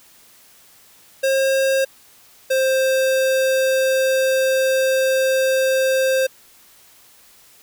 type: tone pair in turn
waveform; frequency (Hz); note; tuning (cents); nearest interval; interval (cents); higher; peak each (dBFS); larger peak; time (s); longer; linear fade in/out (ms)
square; 536 / 526.8; C5 / C5; +42 / +12; unison; 30; first; -16; neither; 1.23-1.85 / 2.5-6.27; second; 10
effects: white hiss -50 dBFS RMS until 7.62 s